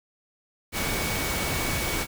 sine tone in noise, 2245 Hz, C#7, 21 cents sharp, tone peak -34 dBFS, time 0.72-2.07 s, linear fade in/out 50 ms, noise pink, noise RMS -28 dBFS, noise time 0.72-2.07 s, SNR -9 dB, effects none

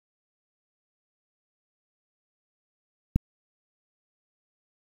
click, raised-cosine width 5 ms, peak -8 dBFS, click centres 3.16 s, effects 7-bit

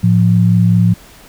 sine tone pair together, 110.68 / 175.7 Hz, A2 / F3, +11 / +11 cents, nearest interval minor sixth, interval 800 cents, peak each -10 dBFS, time 0.03-0.94 s, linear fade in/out 10 ms, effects pink hiss -41 dBFS RMS until 1.28 s

